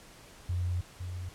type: tone pair in turn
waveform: sine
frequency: 88.9 / 89.83 Hz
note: F2 / F2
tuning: +31 / +49 cents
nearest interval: unison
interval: 18 cents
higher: second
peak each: -28 / -35 dBFS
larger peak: first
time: 0.49-0.81 / 1-1.29 s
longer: first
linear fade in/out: 5 ms
effects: pink hiss -53 dBFS RMS until 1.34 s + low-pass 11000 Hz 12 dB/octave